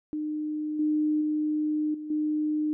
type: tone with level steps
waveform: sine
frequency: 304.2 Hz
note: D#4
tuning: 39 cents flat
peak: -28 / -22 / -24 / -34 / -24 dBFS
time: 0.13-2.73 s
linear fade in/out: 0 ms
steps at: 0.79 / 1.21 / 1.94 / 2.1 s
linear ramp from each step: 5 ms
effects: none